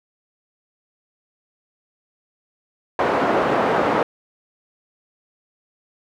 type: band-pass noise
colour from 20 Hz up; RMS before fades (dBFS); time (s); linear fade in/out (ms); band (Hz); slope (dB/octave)
pink; -19; 2.99-4.03; 2; 360 to 1100; 12
effects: none